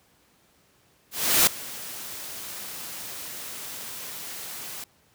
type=noise with ADSR envelope; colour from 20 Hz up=white; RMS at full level=-17 dBFS; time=1.11-4.84 s; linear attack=360 ms; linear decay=4 ms; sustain=-20 dB; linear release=3 ms; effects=pink hiss -62 dBFS RMS until 5.14 s + high-pass 80 Hz 12 dB/octave